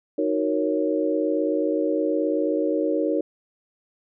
sine chord, D# minor seventh, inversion none, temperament equal, 311.1 / 370 / 466.2 / 554.4 Hz, D#4 / F#4 / A#4 / C#5, 0 / 0 / 0 / 0 cents, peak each -24 / -28 / -26 / -26 dBFS, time 0.18-3.21 s, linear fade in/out 5 ms, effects none

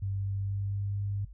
sine tone with pitch glide, 98 to 100.23 Hz, G2 to G2, 0 to +39 cents, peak -30 dBFS, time 0.02-1.25 s, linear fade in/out 5 ms, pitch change +39 cents, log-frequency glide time 0.21-0.97 s, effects noise-tail reverb RT60 0.1 s tail -18 dB re dry + added 50 Hz sine -45 dBFS peak until 1.33 s

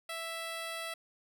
10% pulse tone, 660 Hz, E5, 2 cents sharp, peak -29 dBFS, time 0.09-0.94 s, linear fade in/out 5 ms, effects none

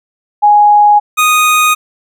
sine / 25% pulse tone pair in turn, 830.6 / 1241.4 Hz, G#5 / D#6, 0 / -4 cents, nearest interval perfect fifth, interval 696 cents, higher second, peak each -3 dBFS, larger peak neither, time 0.42-1 / 1.17-1.75 s, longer neither, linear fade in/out 20 ms, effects none

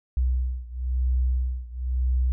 sine beating tone pair, 62.6 / 63.59 Hz, B1 / C2, +24 / -49 cents, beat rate 0.99 Hz, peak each -24 / -26 dBFS, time 0.17-2.32 s, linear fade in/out 0 ms, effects none

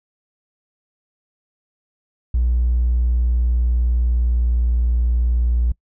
triangle tone with pitch glide, 60.1 to 59.55 Hz, B1 to A#1, -46 to +38 cents, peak -11 dBFS, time 2.34-5.72 s, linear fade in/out 5 ms, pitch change -16 cents, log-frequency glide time 3-4.72 s, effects noise-tail reverb RT60 0.1 s tail -26 dB re dry + tanh soft clip ceiling -11 dBFS

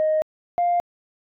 sine tone pair in turn, 622.3 / 700.3 Hz, D#5 / F5, 0 / +5 cents, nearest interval major second, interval 205 cents, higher second, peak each -16 dBFS, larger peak neither, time 0-0.22 / 0.58-0.8 s, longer neither, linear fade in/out 0 ms, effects tanh soft clip ceiling -14 dBFS

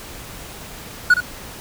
triangle tone with echo, 1461 Hz, F#6, 22 cents flat, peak -6 dBFS, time 1.1-1.14 s, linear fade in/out 5 ms, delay 65 ms, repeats 1, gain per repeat -9 dB, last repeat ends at 1.205 s, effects pink hiss -36 dBFS RMS until 1.6 s

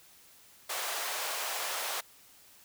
pink high-pass noise, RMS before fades -35 dBFS, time 0.69-2.01 s, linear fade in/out 10 ms, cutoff 580 Hz, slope 24 dB/octave, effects white hiss -58 dBFS RMS until 2.64 s

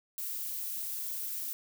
violet noise, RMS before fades -37 dBFS, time 0.18-1.53 s, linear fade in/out 0 ms, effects none

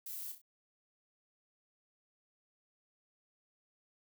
violet noise with echo, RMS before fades -44 dBFS, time 0.06-0.32 s, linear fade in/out 5 ms, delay 32 ms, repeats 3, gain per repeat -7 dB, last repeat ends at 0.416 s, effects none

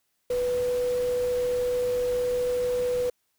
sine tone in noise, 493.9 Hz, B4, in tune, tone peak -23 dBFS, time 0.3-3.1 s, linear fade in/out 5 ms, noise pink, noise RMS -41 dBFS, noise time 0.3-3.1 s, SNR +15 dB, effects white hiss -74 dBFS RMS until 3.38 s

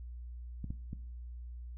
clicks, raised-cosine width 5 ms, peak -27 dBFS, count 3, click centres 0.643 / 0.705 / 0.931 s, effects noise-tail reverb RT60 0.6 s tail -17 dB re dry + added 60 Hz sine -42 dBFS peak until 1.77 s

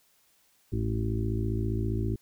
harmonic tone, 55 Hz, A1, in tune, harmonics 1 / 2 / 4 / 5 / 6 / 7, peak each -32 / -29 / -36 / -40 / -36 / -38 dBFS, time 0.72-2.16 s, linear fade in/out 10 ms, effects white hiss -66 dBFS RMS until 2.21 s

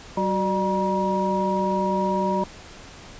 sine tone cluster, 191.2 / 369.4 / 598 / 954 Hz, G3 / F#4 / D5 / A#5, -43 / -3 / +31 / +40 cents, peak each -25 / -28 / -27 / -24 dBFS, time 0.17-2.44 s, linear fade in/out 5 ms, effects pink hiss -43 dBFS RMS until 3.19 s + resampled to 16000 Hz

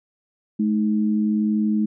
sine tone pair together, 213.6 / 314.8 Hz, G#3 / D#4, +49 / +20 cents, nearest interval perfect fifth, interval 671 cents, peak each -18 / -26 dBFS, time 0.59-1.86 s, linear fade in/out 10 ms, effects none

